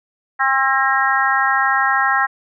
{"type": "harmonic tone with a mistuned harmonic", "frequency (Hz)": 267.4, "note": "C4", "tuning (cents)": 38, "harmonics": [3, 4, 5, 6, 7], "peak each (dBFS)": [-20, -20, -20, -20, -20], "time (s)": [0.39, 2.27], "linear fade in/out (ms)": 20, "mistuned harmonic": 6, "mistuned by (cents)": 16, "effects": []}